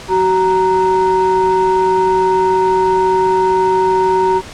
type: ring-modulated tone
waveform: triangle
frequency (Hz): 277.2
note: C#4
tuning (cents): 0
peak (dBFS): -5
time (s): 0.08-4.42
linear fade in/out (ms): 50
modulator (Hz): 654
effects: pink hiss -32 dBFS RMS until 4.53 s + low-pass 7000 Hz 12 dB/octave